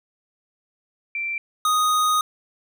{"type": "tone pair in turn", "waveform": ["sine", "square"], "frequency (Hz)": [2349, 1244.3], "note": ["D7", "D#6"], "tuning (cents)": [0, 0], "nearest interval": "major seventh", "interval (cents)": 1100, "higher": "first", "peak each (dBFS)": [-24, -18], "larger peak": "second", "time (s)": [[1.15, 1.38], [1.65, 2.21]], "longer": "second", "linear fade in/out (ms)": 2, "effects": []}